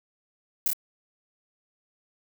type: noise with echo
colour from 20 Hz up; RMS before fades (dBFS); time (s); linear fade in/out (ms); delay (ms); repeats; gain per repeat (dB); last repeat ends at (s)
violet; -23; 0.66-0.68; 2; 26; 2; -2; 0.732
effects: none